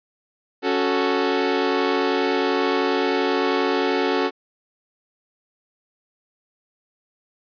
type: chord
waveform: sawtooth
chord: F# minor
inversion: second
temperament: equal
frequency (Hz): 277.2 / 370 / 440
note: C#4 / F#4 / A4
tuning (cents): 0 / 0 / 0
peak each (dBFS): -20 / -19 / -19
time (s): 0.62-4.31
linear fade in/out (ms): 50
effects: resampled to 11025 Hz